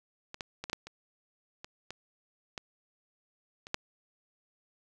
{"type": "clicks", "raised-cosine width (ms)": 0.2, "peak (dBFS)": [-24, -19, -21, -20, -13, -27, -25, -23, -20, -28, -12], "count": 11, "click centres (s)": [0.344, 0.408, 0.64, 0.698, 0.731, 0.87, 1.645, 1.906, 2.578, 3.669, 3.744], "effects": []}